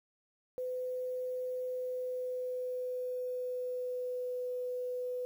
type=tone with pitch glide; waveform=sine; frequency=505 to 498.3 Hz; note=B4 to B4; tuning=+39 to +15 cents; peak=-34 dBFS; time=0.58-5.25 s; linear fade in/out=0 ms; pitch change=-24 cents; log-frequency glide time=1.63-4.42 s; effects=10-bit